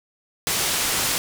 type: low-pass noise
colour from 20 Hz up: white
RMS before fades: -23 dBFS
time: 0.47-1.18 s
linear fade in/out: 0 ms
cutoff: 10000 Hz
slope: 12 dB/octave
effects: none